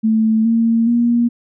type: tone with pitch steps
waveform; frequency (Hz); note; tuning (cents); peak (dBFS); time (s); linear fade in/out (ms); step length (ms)
sine; 220.5 / 228.7 / 237.1; A3 / A#3 / A#3; +4 / -33 / +30; -11; 0.03-1.29; 20; 420
effects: none